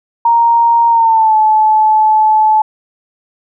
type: tone with pitch glide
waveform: sine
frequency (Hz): 932.3 to 864.9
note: A#5 to A5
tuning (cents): 0 to -30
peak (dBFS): -6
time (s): 0.25-2.62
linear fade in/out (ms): 5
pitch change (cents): -130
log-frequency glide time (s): 0.89-1.36
effects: none